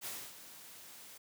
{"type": "noise with ADSR envelope", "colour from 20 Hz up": "white", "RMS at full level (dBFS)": -41, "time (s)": [0.01, 1.18], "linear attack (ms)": 43, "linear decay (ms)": 270, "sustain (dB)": -12, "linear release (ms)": 8, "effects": ["high-pass 100 Hz 12 dB/octave"]}